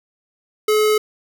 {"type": "tone", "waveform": "square", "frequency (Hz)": 427.4, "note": "G#4", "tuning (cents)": 50, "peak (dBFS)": -14, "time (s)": [0.68, 0.98], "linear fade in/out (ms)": 5, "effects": []}